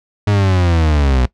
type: linear sweep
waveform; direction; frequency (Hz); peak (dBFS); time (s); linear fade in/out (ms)
40% pulse; down; 104.7 to 60.7; -10; 0.27-1.26; 5
effects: noise-tail reverb RT60 0.1 s tail -19 dB re dry + low-pass 5000 Hz 12 dB/octave